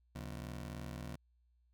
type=ring-modulated tone; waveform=25% pulse; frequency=103.83 Hz; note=G#2; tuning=in tune; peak=-36 dBFS; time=0.15-1.16 s; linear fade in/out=5 ms; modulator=30.5 Hz; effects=added 60 Hz sine -69 dBFS peak until 1.73 s